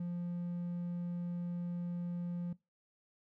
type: tone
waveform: triangle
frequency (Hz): 174.61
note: F3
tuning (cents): 0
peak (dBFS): -33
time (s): 0-2.53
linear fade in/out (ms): 5
effects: noise-tail reverb RT60 0.2 s tail -20 dB re dry + tanh soft clip ceiling -29 dBFS